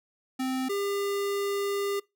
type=tone pair in turn; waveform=square; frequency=260.1 / 401.1 Hz; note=C4 / G4; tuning=-10 / +40 cents; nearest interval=perfect fifth; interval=750 cents; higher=second; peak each=-28 dBFS; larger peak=neither; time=0.39-0.69 / 0.69-2 s; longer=second; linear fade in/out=10 ms; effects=noise-tail reverb RT60 0.2 s tail -22 dB re dry

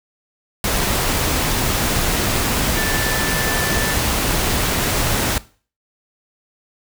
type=tone in noise; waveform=sine; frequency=1760 Hz; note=A6; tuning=in tune; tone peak=-24 dBFS; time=2.77-3.94 s; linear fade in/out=2 ms; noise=pink; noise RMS=-19 dBFS; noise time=0.64-5.38 s; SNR=-8 dB; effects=noise-tail reverb RT60 0.4 s tail -19 dB re dry

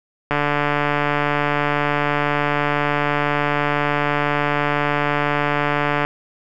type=click train; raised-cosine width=0.5 ms; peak=-4 dBFS; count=839; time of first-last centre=0.31-6.05 s; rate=146 Hz; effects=none

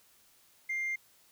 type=tone; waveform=sine; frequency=2100 Hz; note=C7; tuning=6 cents sharp; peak=-29 dBFS; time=0.69-0.96 s; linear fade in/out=10 ms; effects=tanh soft clip ceiling -29 dBFS + white hiss -64 dBFS RMS until 1.31 s

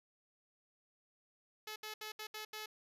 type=tone bursts at uneven times; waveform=5% pulse; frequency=429.7 Hz; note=A4; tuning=41 cents flat; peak=-32 dBFS; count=6; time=1.67-1.76 / 1.83-1.94 / 2.01-2.12 / 2.19-2.27 / 2.34-2.45 / 2.53-2.66 s; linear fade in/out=5 ms; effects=resampled to 32000 Hz

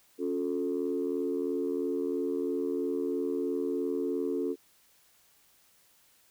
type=chord; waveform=sine; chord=Db augmented; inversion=none; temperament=equal with one note detuned; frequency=277.2 / 357 / 440 Hz; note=Db4 / F4 / A4; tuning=0 / +38 / 0 cents; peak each=-32 dBFS; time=0.18-4.56 s; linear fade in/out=50 ms; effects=tanh soft clip ceiling -21 dBFS + white hiss -64 dBFS RMS until 6.3 s

